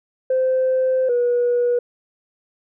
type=tone pair in turn; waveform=sine; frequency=518 / 484.7 Hz; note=C5 / B4; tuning=-17 / -32 cents; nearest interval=minor second; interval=115 cents; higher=first; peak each=-14 dBFS; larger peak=neither; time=0.3-1.09 / 1.09-1.79 s; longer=first; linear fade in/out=5 ms; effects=tanh soft clip ceiling -12 dBFS